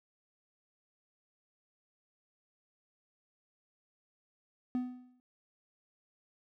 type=tone with exponential decay; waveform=triangle; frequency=250 Hz; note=B3; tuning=21 cents sharp; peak=-26 dBFS; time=4.75-5.2 s; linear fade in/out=1 ms; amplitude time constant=96 ms; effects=none